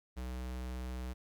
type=tone; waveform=square; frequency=62.8 Hz; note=B1; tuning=30 cents sharp; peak=-39 dBFS; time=0.16-1.14 s; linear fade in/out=20 ms; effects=13-bit

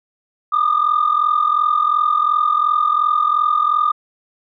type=tone pair together; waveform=sine; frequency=1192 / 1234.8 Hz; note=D6 / D#6; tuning=+25 / -14 cents; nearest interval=minor second; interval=61 cents; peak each=-15 dBFS; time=0.52-3.92 s; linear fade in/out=10 ms; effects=tanh soft clip ceiling -8 dBFS

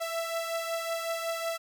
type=beating tone pair; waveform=sawtooth; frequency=662 / 667.4 Hz; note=E5 / E5; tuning=+7 / +21 cents; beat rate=5.4 Hz; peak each=-28 / -33 dBFS; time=0-1.58 s; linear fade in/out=20 ms; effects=none

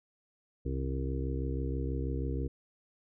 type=harmonic tone; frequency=66.2 Hz; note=C2; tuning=21 cents sharp; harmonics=1 / 2 / 4 / 5 / 6 / 7; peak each=-33 / -37 / -40 / -42 / -43 / -43 dBFS; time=0.65-2.48 s; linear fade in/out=10 ms; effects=none

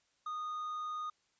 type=tone; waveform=triangle; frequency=1234 Hz; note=D#6; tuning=15 cents flat; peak=-35 dBFS; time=0.26-1.1 s; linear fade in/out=5 ms; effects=white hiss -75 dBFS RMS until 1.39 s + resampled to 16000 Hz

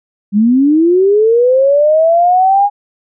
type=linear sweep; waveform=sine; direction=up; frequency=196 to 823 Hz; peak=-6 dBFS; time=0.32-2.7 s; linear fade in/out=50 ms; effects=none

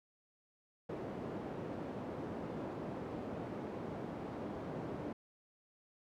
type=band-pass noise; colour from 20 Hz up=white; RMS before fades=-43 dBFS; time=0.89-5.13 s; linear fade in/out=5 ms; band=110 to 470 Hz; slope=12 dB/octave; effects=none

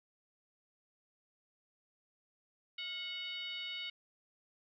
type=tone with frequency modulation; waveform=sine; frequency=2960 Hz; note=F#7; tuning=in tune; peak=-39 dBFS; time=2.78-3.9 s; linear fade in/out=5 ms; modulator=771 Hz; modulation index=1.2; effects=none

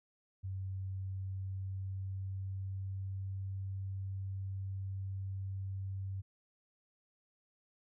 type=tone with pitch glide; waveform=sine; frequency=95.4 to 96.51 Hz; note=G2 to G2; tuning=-47 to -27 cents; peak=-37 dBFS; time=0.43-6.22 s; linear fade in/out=20 ms; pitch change=+20 cents; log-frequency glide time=0.89-3.52 s; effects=none

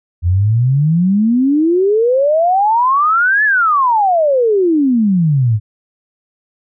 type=exponential two-way sweep; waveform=sine; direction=up then down; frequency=83.4 to 1760 to 101.9 Hz; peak=-9 dBFS; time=0.22-5.6 s; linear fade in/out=50 ms; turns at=3.44 s; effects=none

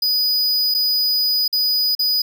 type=tone with dropouts; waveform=square; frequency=4960 Hz; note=D#8; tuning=6 cents flat; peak=-16 dBFS; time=0.02-2.22 s; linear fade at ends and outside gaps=5 ms; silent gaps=0.742-0.746 / 1.479-1.527 / 1.951-1.992 s; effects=none

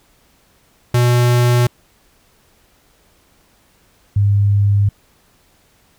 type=tone pair in turn; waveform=square / sine; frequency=121.8 / 101.24 Hz; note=B2 / G#2; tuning=-24 / -44 cents; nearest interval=minor third; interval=320 cents; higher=first; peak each=-11 / -10 dBFS; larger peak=second; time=0.94-1.67 / 4.16-4.89 s; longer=neither; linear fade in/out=5 ms; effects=pink hiss -55 dBFS RMS until 5.98 s

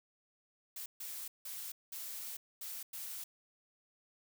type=noise bursts at uneven times; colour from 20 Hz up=blue; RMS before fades=-44 dBFS; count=6; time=0.76-0.86 / 1-1.28 / 1.45-1.72 / 1.92-2.37 / 2.61-2.83 / 2.93-3.24 s; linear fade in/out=5 ms; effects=none

